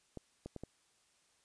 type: clicks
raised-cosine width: 2 ms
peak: -30 dBFS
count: 4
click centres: 0.173 / 0.46 / 0.563 / 0.636 s
effects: white hiss -72 dBFS RMS until 1.44 s + resampled to 22050 Hz